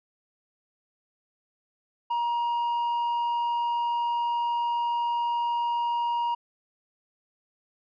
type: tone with tanh clipping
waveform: sine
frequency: 947 Hz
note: A#5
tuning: 27 cents sharp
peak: -25 dBFS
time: 2.1-6.35 s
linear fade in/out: 10 ms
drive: 4 dB
effects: none